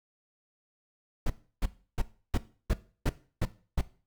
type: noise bursts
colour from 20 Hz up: brown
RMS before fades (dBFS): -25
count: 8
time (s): 1.26-3.812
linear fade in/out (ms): 5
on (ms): 39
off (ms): 320
effects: noise-tail reverb RT60 0.4 s tail -17 dB re dry